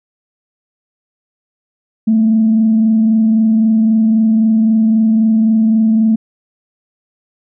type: tone with frequency modulation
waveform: sine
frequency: 221.2 Hz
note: A3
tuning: 9 cents sharp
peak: -7 dBFS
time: 2.07-6.16 s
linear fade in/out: 10 ms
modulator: 23.8 Hz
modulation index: 0.22
effects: tanh soft clip ceiling -3 dBFS